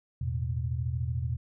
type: chord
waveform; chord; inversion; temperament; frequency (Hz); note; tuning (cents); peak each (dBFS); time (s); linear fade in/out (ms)
sine; E suspended fourth; none; equal; 82.41 / 110 / 123.47; E2 / A2 / B2; 0 / 0 / 0; -32 / -36 / -31; 0.21-1.37; 5
effects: none